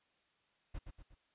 brown noise with echo, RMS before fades -42 dBFS, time 0.74-0.79 s, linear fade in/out 10 ms, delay 120 ms, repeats 3, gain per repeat -6 dB, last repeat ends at 1.15 s, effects white hiss -75 dBFS RMS until 1.34 s + resampled to 8000 Hz

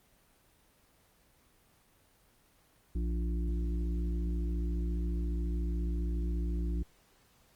harmonic tone with a mistuned harmonic, 58.4 Hz, A#1, 4 cents sharp, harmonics 1 / 3 / 5 / 6, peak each -30 / -40 / -44 / -46 dBFS, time 2.95-6.83 s, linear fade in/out 5 ms, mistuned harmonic 6, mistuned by -20 cents, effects pink hiss -66 dBFS RMS until 7.55 s + Opus 24 kbps

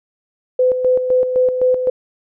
sine tone with tremolo, 507 Hz, B4, 45 cents sharp, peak -10 dBFS, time 0.59-1.9 s, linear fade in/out 5 ms, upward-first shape square, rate 3.9 Hz, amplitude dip 55%, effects none

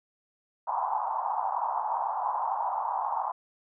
pink band-pass noise, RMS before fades -30 dBFS, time 0.67-3.32 s, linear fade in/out 5 ms, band 800 to 1000 Hz, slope 48 dB/octave, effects none

